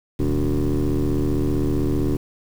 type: tone with frequency modulation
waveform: sine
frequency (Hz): 135.5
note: C#3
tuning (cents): -39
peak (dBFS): -15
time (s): 0.19-2.17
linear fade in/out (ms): 10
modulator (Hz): 75.5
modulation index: 3.3
effects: tanh soft clip ceiling -17 dBFS + 7-bit